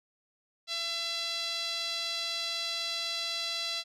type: tone with band-pass filter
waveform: sawtooth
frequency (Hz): 673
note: E5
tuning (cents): +36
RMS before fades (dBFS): -34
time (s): 0.67-3.84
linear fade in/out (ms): 50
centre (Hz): 4100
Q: 3.6
effects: none